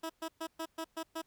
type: tone bursts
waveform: 15% pulse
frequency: 324.5 Hz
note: E4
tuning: 27 cents flat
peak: -30 dBFS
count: 7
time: 0.03-1.219 s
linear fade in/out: 10 ms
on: 67 ms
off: 120 ms
effects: pink hiss -74 dBFS RMS until 1.26 s